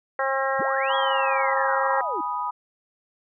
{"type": "harmonic tone", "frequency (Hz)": 268.8, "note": "C4", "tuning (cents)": 47, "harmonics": [2, 3, 4, 5, 6, 7], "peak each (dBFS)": [-26, -28, -29, -30, -31, -31], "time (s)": [0.19, 2.01], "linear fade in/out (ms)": 2}
{"type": "linear two-way sweep", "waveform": "sine", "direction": "up then down", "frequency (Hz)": [105.9, 3342, 288.5], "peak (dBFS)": -30, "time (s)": [0.59, 2.21], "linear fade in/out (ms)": 5, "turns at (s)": 0.95}
{"type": "chord", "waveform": "sine", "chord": "G# minor", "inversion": "none", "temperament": "equal with one note detuned", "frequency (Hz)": [830.6, 982.6, 1244.5], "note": ["G#5", "B5", "D#6"], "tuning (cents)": [0, -9, 0], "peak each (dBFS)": [-33, -27, -30], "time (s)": [0.89, 2.51], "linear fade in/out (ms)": 10}
{"effects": []}